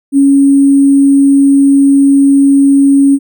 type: tone with sample-and-hold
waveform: sine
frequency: 277.2 Hz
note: C#4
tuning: in tune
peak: -3 dBFS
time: 0.12-3.19 s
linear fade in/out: 50 ms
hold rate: 8820 Hz
effects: none